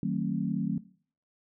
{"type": "chord", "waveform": "sine", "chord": "D# diminished seventh", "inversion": "none", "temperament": "just", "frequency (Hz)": [155.56, 186.68, 224, 268.8], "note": ["D#3", "F#3", "A3", "C4"], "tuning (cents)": [0, 16, 31, 47], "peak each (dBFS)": [-34, -30, -32, -35], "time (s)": [0.03, 0.78], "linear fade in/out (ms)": 2, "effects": ["noise-tail reverb RT60 0.5 s tail -20 dB re dry"]}